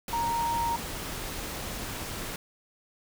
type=tone in noise; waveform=sine; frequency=932.3 Hz; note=A#5; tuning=in tune; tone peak=-26 dBFS; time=0.13-0.76 s; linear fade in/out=2 ms; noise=pink; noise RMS=-36 dBFS; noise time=0.08-2.36 s; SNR=+7 dB; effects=none